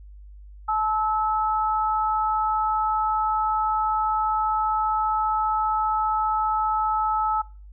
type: tone pair together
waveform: sine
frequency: 864.9 / 1300 Hz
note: A5 / E6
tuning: -30 / -24 cents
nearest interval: perfect fifth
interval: 706 cents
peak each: -23 / -24 dBFS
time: 0.68-7.42 s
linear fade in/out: 10 ms
effects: noise-tail reverb RT60 0.4 s tail -22 dB re dry + added 50 Hz sine -41 dBFS peak until 7.72 s